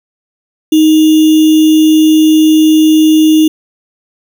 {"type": "tone with sample-and-hold", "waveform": "sine", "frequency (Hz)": 312.7, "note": "D#4", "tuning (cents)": 9, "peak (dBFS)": -3, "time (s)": [0.72, 3.48], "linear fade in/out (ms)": 5, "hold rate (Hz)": 3150, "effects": []}